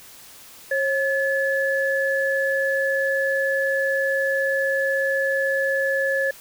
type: tone pair together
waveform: sine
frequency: 541.9 / 1718 Hz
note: C#5 / A6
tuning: -39 / -42 cents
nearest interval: octave + minor sixth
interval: 1997 cents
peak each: -22 dBFS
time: 0.71-6.31 s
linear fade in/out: 5 ms
effects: white hiss -45 dBFS RMS until 6.4 s